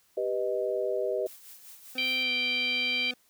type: chord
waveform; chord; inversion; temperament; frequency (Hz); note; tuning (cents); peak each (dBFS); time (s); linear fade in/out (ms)
sine; G augmented; none; equal; 392 / 493.9 / 622.3; G4 / B4 / D#5; 0 / 0 / 0; -31; 0.17-1.27; 5
type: noise with tremolo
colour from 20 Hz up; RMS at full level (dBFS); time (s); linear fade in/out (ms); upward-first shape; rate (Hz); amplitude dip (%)
blue; -47; 1.26-2.23; 2; sine; 5.1; 55
type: tone with pitch glide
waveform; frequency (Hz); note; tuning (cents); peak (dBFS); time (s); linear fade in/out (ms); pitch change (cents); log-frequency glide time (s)
25% pulse; 256.1 to 248.8; C4 to B3; -37 to +13; -36; 1.95-3.14; 5; -50; 2.22-2.31
type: harmonic tone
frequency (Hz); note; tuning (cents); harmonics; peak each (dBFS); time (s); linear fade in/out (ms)
784; G5; 0; 3 / 4 / 5 / 6; -28 / -31 / -37 / -37; 1.98-3.11; 2
effects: white hiss -66 dBFS RMS until 3.29 s